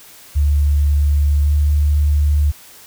sine tone with pitch glide, 72.6 to 73.61 Hz, D2 to D2, -19 to +5 cents, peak -11 dBFS, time 0.35-2.52 s, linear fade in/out 20 ms, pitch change +24 cents, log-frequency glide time 1.44-1.5 s, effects white hiss -42 dBFS RMS until 2.86 s

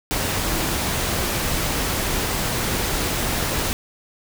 sine tone in noise, 326.9 Hz, E4, 14 cents flat, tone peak -32 dBFS, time 0.42-0.76 s, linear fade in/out 0 ms, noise pink, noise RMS -23 dBFS, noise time 0.11-3.73 s, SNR -12 dB, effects none

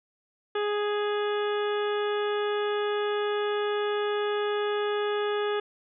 harmonic tone with a mistuned harmonic, 415.2 Hz, G#4, in tune, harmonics 1 / 2 / 3 / 4 / 5 / 6 / 7 / 8, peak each -26 / -36 / -35 / -37 / -46 / -46 / -42 / -42 dBFS, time 0.55-5.6 s, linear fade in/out 5 ms, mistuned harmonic 8, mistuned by +56 cents, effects none

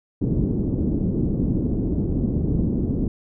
white low-pass noise, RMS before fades -22 dBFS, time 0.21-3.08 s, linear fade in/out 5 ms, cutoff 300 Hz, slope 24 dB/octave, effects none

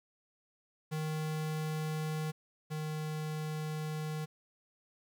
square tone pair in turn, 155.56 / 154.57 Hz, D#3 / D#3, 0 / -11 cents, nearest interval unison, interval 11 cents, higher first, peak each -34 / -36 dBFS, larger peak first, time 0.91-2.32 / 2.7-4.26 s, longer second, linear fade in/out 20 ms, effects 11-bit

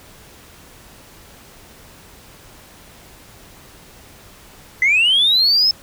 sine linear sweep, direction up, 1997 to 5274 Hz, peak -10 dBFS, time 4.82-5.71 s, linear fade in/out 2 ms, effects tanh soft clip ceiling -8 dBFS + pink hiss -44 dBFS RMS until 5.82 s

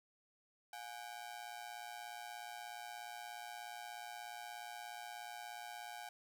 sawtooth ring-modulated tone, 773 Hz, G5, 24 cents flat, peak -40 dBFS, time 0.73-6.09 s, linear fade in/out 0 ms, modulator 58.4 Hz, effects 12-bit

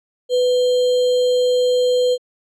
sine tone with sample-and-hold, 498.1 Hz, B4, 15 cents sharp, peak -13 dBFS, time 0.29-2.18 s, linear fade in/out 50 ms, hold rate 3675 Hz, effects low-pass 6000 Hz 12 dB/octave

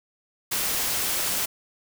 white noise, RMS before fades -26 dBFS, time 0.51-1.46 s, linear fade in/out 10 ms, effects none

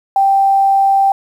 sine tone, 784 Hz, G5, in tune, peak -8 dBFS, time 0.16-1.12 s, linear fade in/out 2 ms, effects 7-bit

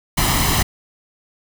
pink noise with comb filter, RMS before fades -17 dBFS, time 0.17-0.63 s, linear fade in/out 10 ms, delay 0.99 ms, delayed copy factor +0.6, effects none

